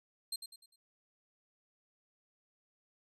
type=tone with echo; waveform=25% pulse; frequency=4179 Hz; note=C8; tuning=3 cents flat; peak=-31 dBFS; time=0.32-0.36 s; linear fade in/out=5 ms; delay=100 ms; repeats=4; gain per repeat=-8 dB; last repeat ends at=0.76 s; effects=none